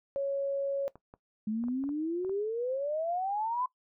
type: tone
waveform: sine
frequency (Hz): 554.4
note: C#5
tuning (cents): 0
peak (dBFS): -28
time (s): 0.16-0.88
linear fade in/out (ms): 0
type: clicks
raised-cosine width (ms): 1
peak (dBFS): -35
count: 8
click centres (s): 0.956 / 1.139 / 1.639 / 1.684 / 1.839 / 1.891 / 2.248 / 2.295
type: exponential sweep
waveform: sine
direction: up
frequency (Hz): 210 to 1030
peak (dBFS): -29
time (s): 1.47-3.66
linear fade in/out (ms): 5
effects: noise-tail reverb RT60 0.1 s tail -17 dB re dry